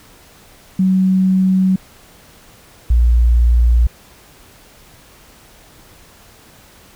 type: tone pair in turn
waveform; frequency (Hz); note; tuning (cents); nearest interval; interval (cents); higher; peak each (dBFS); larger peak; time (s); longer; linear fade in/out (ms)
sine; 187.9 / 59; F#3 / A#1; +27 / +22; octave + minor sixth; 2005; first; -10 / -8; second; 0.79-1.76 / 2.9-3.87; neither; 5
effects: pink hiss -45 dBFS RMS until 6.95 s